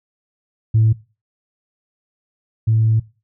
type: tone pair in turn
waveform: sine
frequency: 110.6 / 110.98 Hz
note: A2 / A2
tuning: +9 / +15 cents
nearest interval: unison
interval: 6 cents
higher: second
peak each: -9 / -11 dBFS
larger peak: first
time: 0.74-0.93 / 2.67-3 s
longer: second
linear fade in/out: 10 ms
effects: noise-tail reverb RT60 0.3 s tail -20 dB re dry + tanh soft clip ceiling -7 dBFS